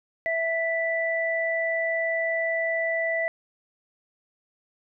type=tone pair together; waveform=sine; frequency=659.3 / 1975.7 Hz; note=E5 / B6; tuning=0 / 0 cents; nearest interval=octave + perfect fifth; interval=1900 cents; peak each=-26 dBFS; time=0.26-3.28 s; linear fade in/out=0 ms; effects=none